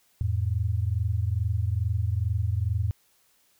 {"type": "tone pair together", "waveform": "sine", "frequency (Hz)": [86.26, 108.6], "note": ["F2", "A2"], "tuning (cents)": [-21, -22], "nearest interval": "major third", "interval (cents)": 399, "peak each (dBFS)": -26, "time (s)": [0.21, 2.91], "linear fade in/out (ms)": 0, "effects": ["white hiss -65 dBFS RMS until 3.59 s"]}